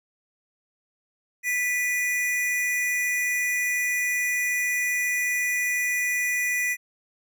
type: tone pair together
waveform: square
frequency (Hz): 1975.5 / 2453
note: B6 / D#7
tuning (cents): 0 / -25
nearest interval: major third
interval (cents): 375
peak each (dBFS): -25 / -29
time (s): 1.43-6.77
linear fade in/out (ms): 50
effects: none